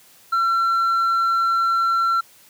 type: tone with tanh clipping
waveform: sine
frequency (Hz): 1355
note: E6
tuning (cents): +47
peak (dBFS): -17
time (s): 0.32-2.21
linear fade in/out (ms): 10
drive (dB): 3
effects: white hiss -51 dBFS RMS until 2.49 s + high-pass 60 Hz 12 dB/octave